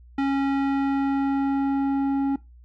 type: tone with low-pass filter sweep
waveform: square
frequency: 275 Hz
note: C#4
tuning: 14 cents flat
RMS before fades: -23 dBFS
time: 0.18-2.36 s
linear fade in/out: 5 ms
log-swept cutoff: 2300 to 740 Hz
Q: 0.81
effects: noise-tail reverb RT60 0.2 s tail -19 dB re dry + added 60 Hz sine -46 dBFS peak until 2.64 s